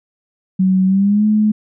sine tone with pitch glide, 187.8 to 213.2 Hz, F#3 to G#3, +26 to +46 cents, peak -10 dBFS, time 0.59-1.52 s, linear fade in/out 10 ms, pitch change +220 cents, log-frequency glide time 0.86-1.25 s, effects none

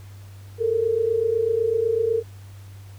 sine tone pair together, 431.8 / 459.8 Hz, A4 / A#4, -33 / -24 cents, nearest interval minor second, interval 109 cents, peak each -24 / -20 dBFS, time 0.58-2.23 s, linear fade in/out 50 ms, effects added 98 Hz sine -39 dBFS peak until 2.98 s + pink hiss -53 dBFS RMS until 2.98 s

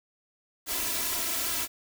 white noise with comb filter, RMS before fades -30 dBFS, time 0.66-1.68 s, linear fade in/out 50 ms, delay 3 ms, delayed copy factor +0.85, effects none

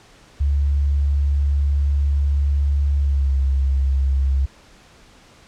sine tone with pitch glide, 70.9 to 67.54 Hz, C#2 to C#2, +40 to -44 cents, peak -15 dBFS, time 0.4-4.46 s, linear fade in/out 10 ms, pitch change -84 cents, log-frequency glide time 2.98-3.35 s, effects pink hiss -49 dBFS RMS until 5.47 s + low-pass 7000 Hz 12 dB/octave

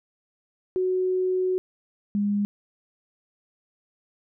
sine tone pair in turn, 370 / 204.2 Hz, F#4 / G#3, 0 / -29 cents, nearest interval minor seventh, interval 1029 cents, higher first, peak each -21 / -21 dBFS, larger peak neither, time 0.76-1.58 / 2.15-2.45 s, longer first, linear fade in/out 0 ms, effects none

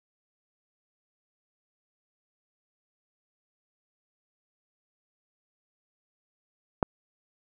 click, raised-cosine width 1 ms, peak -8 dBFS, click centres 6.828 s, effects none

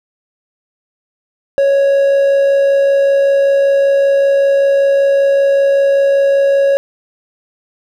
triangle tone with amplitude modulation, 554 Hz, C#5, 1 cent flat, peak -5 dBFS, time 1.58-6.77 s, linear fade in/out 0 ms, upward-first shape sine, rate 65.2 Hz, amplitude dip 25%, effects none

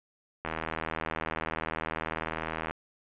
click train, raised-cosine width 0.5 ms, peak -17 dBFS, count 182, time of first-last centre 0.45-2.71 s, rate 80.1 Hz, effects resampled to 8000 Hz + 8-bit

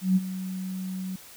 sine tone with ADSR envelope, 187 Hz, F#3, 19 cents sharp, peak -16 dBFS, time 0.01-1.16 s, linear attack 150 ms, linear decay 34 ms, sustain -14 dB, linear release 5 ms, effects white hiss -48 dBFS RMS until 1.36 s

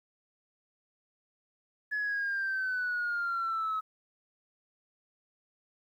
sine exponential sweep, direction down, 1709 to 1279 Hz, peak -28 dBFS, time 1.91-3.81 s, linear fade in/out 20 ms, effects tanh soft clip ceiling -26 dBFS + 11-bit

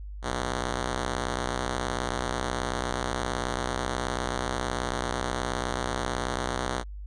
5% pulse ring-modulated tone, 126.8 Hz, B2, 46 cents sharp, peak -14 dBFS, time 0.22-6.84 s, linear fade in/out 50 ms, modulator 29.3 Hz, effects added 50 Hz sine -36 dBFS peak until 7.06 s + resampled to 22050 Hz

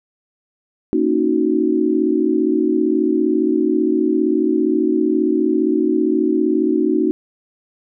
sine chord, D# minor seventh, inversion second, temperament equal with one note detuned, 233.1 / 277.2 / 312.2 / 370 Hz, A#3 / C#4 / D#4 / F#4, 0 / 0 / +6 / 0 cents, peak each -22 / -21 / -17 / -19 dBFS, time 0.93-7.11 s, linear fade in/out 0 ms, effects none

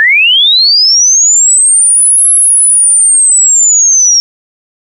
sine linear two-way sweep, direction up then down, 1705 to 11020 to 5520 Hz, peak -3 dBFS, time 0-4.2 s, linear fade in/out 0 ms, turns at 2.3 s, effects 7-bit

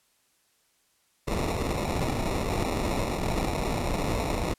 pink noise with sample-and-hold, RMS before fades -28 dBFS, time 1.27-4.54 s, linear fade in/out 10 ms, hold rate 1575 Hz, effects white hiss -68 dBFS RMS until 4.58 s + low-pass 12000 Hz 12 dB/octave

